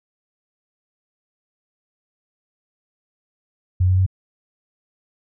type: tone with pitch steps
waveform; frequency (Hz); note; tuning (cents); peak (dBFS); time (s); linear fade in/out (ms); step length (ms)
sine; 91.2 / 92.63 / 94.09; F#2 / F#2 / F#2; -24 / +2 / +30; -13; 3.8-4.064; 10; 88
effects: none